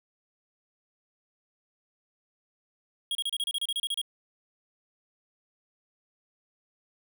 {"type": "tone bursts", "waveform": "square", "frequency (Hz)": 3283, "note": "G#7", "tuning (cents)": -21, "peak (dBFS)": -28, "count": 13, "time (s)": [3.11, 4.015], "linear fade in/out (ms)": 2, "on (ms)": 41, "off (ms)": 31, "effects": []}